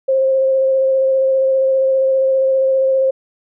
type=tone with vibrato; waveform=sine; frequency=531 Hz; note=C5; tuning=25 cents sharp; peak=-11 dBFS; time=0.08-3.11 s; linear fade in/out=10 ms; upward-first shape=square; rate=15 Hz; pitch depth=10 cents each way; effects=none